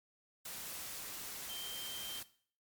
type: tone in noise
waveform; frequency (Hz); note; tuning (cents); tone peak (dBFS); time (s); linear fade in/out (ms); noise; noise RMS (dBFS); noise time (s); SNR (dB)
sine; 3142; G7; +3; -44; 1.49-2.2; 5; white; -45; 0.45-2.23; -2
effects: noise-tail reverb RT60 0.5 s tail -17 dB re dry + MP3 96 kbps